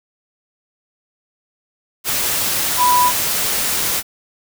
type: tone in noise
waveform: sine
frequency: 987.8 Hz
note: B5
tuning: in tune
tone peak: -11 dBFS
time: 2.77-3.12 s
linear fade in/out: 50 ms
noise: white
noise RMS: -19 dBFS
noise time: 2.04-4.03 s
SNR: +5 dB
effects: none